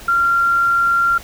sine tone, 1381 Hz, F6, 20 cents flat, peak -12 dBFS, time 0.08-1.18 s, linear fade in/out 5 ms, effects pink hiss -37 dBFS RMS until 1.23 s

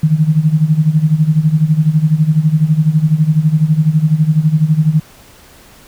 sine tone with tremolo, 155.56 Hz, D#3, in tune, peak -5 dBFS, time 0.03-5 s, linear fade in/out 5 ms, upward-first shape sine, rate 12 Hz, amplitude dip 80%, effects pink hiss -42 dBFS RMS until 5.87 s

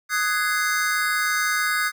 square chord, Ab dominant seventh, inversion second, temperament just, 1245.9 / 1495.1 / 1661.2 / 2077 Hz, Eb6 / Gb6 / Ab6 / C7, +2 / +18 / 0 / -13 cents, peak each -27 / -26 / -27 / -28 dBFS, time 0.09-1.92 s, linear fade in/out 50 ms, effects none

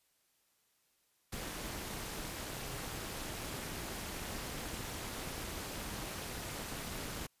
pink noise with amplitude modulation, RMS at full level -39 dBFS, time 1.32-7.27 s, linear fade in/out 10 ms, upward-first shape sine, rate 271 Hz, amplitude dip 70%, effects white hiss -75 dBFS RMS until 7.4 s + resampled to 32000 Hz

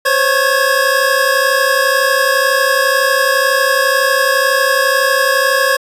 square tone cluster, 518 / 550 / 1095 / 1638 / 1700 Hz, C5 / C#5 / C#6 / G#6 / G#6, -17 / -14 / -22 / -24 / +40 cents, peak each -18 dBFS, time 0.05-5.77 s, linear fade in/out 10 ms, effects resampled to 32000 Hz

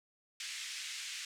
pink band-pass noise, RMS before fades -43 dBFS, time 0.4-1.25 s, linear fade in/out 2 ms, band 2000 to 8000 Hz, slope 24 dB/octave, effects none

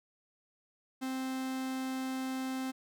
45% pulse tone, 261.6 Hz, C4, in tune, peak -34 dBFS, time 1.01-2.72 s, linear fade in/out 20 ms, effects none

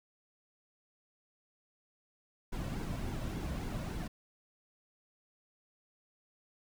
brown noise with flanger, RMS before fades -38 dBFS, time 2.52-4.08 s, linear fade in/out 10 ms, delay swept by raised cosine 1.6 to 2.47 ms, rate 3.5 Hz, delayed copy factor -0.5, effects none

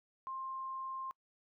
sine tone, 1057 Hz, C6, 17 cents sharp, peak -39 dBFS, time 0.27-1.11 s, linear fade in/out 0 ms, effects noise-tail reverb RT60 0.1 s tail -26 dB re dry

